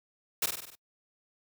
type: noise with echo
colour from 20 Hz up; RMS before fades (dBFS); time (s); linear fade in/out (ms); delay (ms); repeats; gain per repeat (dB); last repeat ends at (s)
white; -28; 0.42-0.46; 5; 49; 6; -4; 0.754
effects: noise-tail reverb RT60 0.1 s tail -25 dB re dry + high-pass 100 Hz 12 dB/octave